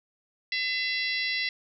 harmonic tone, 675 Hz, E5, 41 cents sharp, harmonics 3 / 4 / 5 / 6 / 7 / 8, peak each -29 / -34 / -37 / -35 / -36 / -39 dBFS, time 0.52-1.49 s, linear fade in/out 2 ms, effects none

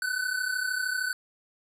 square tone pair together, 1490 / 1523.1 Hz, F#6 / F#6, +12 / +50 cents, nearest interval unison, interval 38 cents, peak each -31 / -31 dBFS, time 0.02-1.13 s, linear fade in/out 2 ms, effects resampled to 32000 Hz + 10-bit

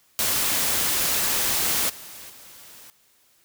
white noise with level steps, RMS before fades -23 / -41 / -46 dBFS, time 0.19-2.9 s, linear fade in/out 0 ms, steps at 1.89 / 2.29 s, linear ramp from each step 10 ms, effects white hiss -61 dBFS RMS until 3.44 s

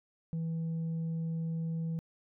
sine tone, 163.6 Hz, E3, 13 cents flat, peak -29 dBFS, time 0.33-1.99 s, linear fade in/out 0 ms, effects tanh soft clip ceiling -31 dBFS

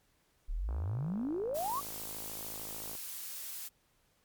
sine exponential sweep, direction up, 32.84 to 1195 Hz, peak -32 dBFS, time 0.48-1.81 s, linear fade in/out 20 ms
click train, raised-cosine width 1 ms, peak -34 dBFS, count 122, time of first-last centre 0.69-2.952 s, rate 53.5 Hz
blue noise, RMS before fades -42 dBFS, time 1.54-3.69 s, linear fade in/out 20 ms
effects pink hiss -72 dBFS RMS until 4.24 s + MP3 96 kbps

